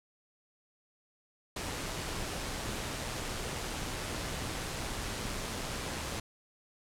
pink noise with amplitude modulation, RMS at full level -36 dBFS, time 1.56-6.2 s, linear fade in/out 5 ms, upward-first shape sine, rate 123 Hz, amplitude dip 25%, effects low-pass 10000 Hz 12 dB/octave

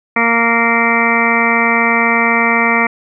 harmonic tone, 232 Hz, A#3, 8 cents flat, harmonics 1 / 2 / 3 / 4 / 5 / 6 / 8 / 9 / 10, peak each -18 / -21 / -21 / -19 / -19 / -21 / -18 / -17 / -17 dBFS, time 0.16-2.87 s, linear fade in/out 5 ms, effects none

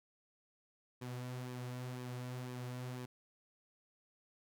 sawtooth tone with flanger, 125.2 Hz, B2, 24 cents sharp, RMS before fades -44 dBFS, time 1.01-3.06 s, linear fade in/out 10 ms, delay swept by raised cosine 1.4 to 5.6 ms, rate 2 Hz, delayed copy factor -0.5, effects none

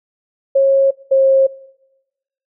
sine tone pair in turn, 544 / 536.8 Hz, C#5 / C5, -33 / +44 cents, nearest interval unison, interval 23 cents, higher first, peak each -8 dBFS, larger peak neither, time 0.55-0.91 / 1.11-1.47 s, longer neither, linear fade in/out 10 ms, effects noise-tail reverb RT60 1.0 s tail -23 dB re dry

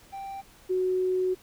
triangle / sine tone pair in turn, 784 / 370 Hz, G5 / F#4, 0 / 0 cents, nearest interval octave + minor second, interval 1300 cents, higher first, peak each -33 / -23 dBFS, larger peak second, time 0.12-0.42 / 0.69-1.35 s, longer second, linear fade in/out 20 ms, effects pink hiss -55 dBFS RMS until 1.42 s

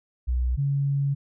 sine tone pair in turn, 62 / 140.03 Hz, B1 / C#3, +7 / +18 cents, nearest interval octave + major second, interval 1411 cents, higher second, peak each -21 dBFS, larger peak neither, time 0.27-0.57 / 0.57-1.15 s, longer second, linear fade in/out 20 ms, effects none

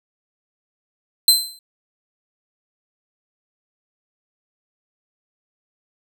sawtooth tone with exponential decay, 4090 Hz, C8, 40 cents flat, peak -4 dBFS, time 1.28-1.59 s, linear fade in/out 2 ms, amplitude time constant 67 ms, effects none

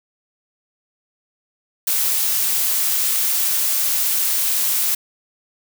blue noise, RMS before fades -19 dBFS, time 1.87-4.95 s, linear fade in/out 5 ms, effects none

